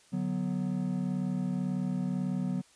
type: chord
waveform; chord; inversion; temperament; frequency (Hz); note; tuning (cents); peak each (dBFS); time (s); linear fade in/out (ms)
triangle; B minor; first; equal; 146.83 / 185 / 246.9; D3 / F#3 / B3; 0 / 0 / 0; -34 / -29 / -33; 0.12-2.62; 20
effects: white hiss -61 dBFS RMS until 2.75 s + resampled to 22050 Hz